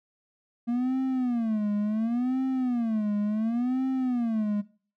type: tone with vibrato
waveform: triangle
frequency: 233.1 Hz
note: A#3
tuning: in tune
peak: -22 dBFS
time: 0.67-4.62 s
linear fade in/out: 20 ms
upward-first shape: sine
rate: 0.7 Hz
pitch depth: 210 cents each way
effects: noise-tail reverb RT60 0.4 s tail -18 dB re dry